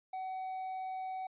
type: tone with hard clipping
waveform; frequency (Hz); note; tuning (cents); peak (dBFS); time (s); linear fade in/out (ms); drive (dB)
triangle; 753; F#5; +30; -38; 0.13-1.27; 5; 6
effects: resampled to 8000 Hz